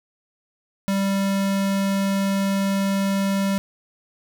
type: tone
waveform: square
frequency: 196.1 Hz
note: G3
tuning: 1 cent sharp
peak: -20 dBFS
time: 0.88-3.58 s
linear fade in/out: 0 ms
effects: none